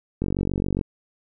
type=click train; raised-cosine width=3 ms; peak=-11 dBFS; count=29; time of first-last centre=0.22-0.812 s; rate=47.3 Hz; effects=none